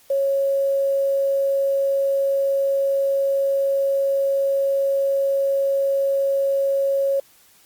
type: tone with quantisation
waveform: sine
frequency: 550 Hz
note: C#5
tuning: 14 cents flat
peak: -17 dBFS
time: 0.1-7.2 s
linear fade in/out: 5 ms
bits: 7
effects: white hiss -54 dBFS RMS until 7.65 s + Opus 48 kbps